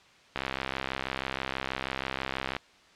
click train, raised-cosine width 0.3 ms, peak -14 dBFS, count 147, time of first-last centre 0.36-2.565 s, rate 66.2 Hz, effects white hiss -57 dBFS RMS until 2.95 s + low-pass 4000 Hz 12 dB/octave

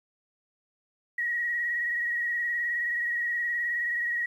sine tone with vibrato, 1905 Hz, A#6, 37 cents sharp, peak -26 dBFS, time 1.18-4.26 s, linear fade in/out 5 ms, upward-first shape triangle, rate 19 Hz, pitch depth 40 cents each way, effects 10-bit

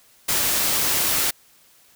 white noise, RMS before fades -21 dBFS, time 0.28-1.31 s, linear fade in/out 10 ms, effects white hiss -55 dBFS RMS until 1.95 s

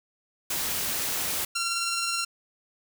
white noise, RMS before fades -29 dBFS, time 0.5-1.45 s, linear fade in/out 5 ms
10% pulse tone with tremolo, 1371 Hz, F6, 32 cents flat, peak -17 dBFS, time 1.55-2.25 s, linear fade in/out 10 ms, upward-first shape sine, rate 19 Hz, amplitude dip 25%
effects none

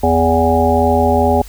harmonic tone, 82.41 Hz, E2, in tune, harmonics 1 / 3 / 5 / 7 / 9 / 10, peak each -17 / -17 / -17 / -17 / -17 / -17 dBFS, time 0.03-1.42 s, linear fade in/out 5 ms, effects added 50 Hz sine -32 dBFS peak until 1.48 s + white hiss -41 dBFS RMS until 1.48 s

